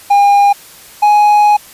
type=tone pair in turn; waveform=triangle; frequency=808 / 833.6 Hz; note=G#5 / G#5; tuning=-48 / +6 cents; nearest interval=minor second; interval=54 cents; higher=second; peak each=-3 dBFS; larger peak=neither; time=0.1-0.53 / 1.02-1.57 s; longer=second; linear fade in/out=10 ms; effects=white hiss -37 dBFS RMS until 1.73 s + resampled to 32000 Hz